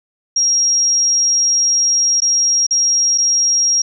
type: tone with dropouts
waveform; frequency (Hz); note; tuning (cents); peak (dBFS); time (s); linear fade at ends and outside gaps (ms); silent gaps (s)
sine; 5620; F8; +10; -11; 0.36-3.82; 5; 2.204-2.219 / 2.667-2.708 / 3.178-3.182
effects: none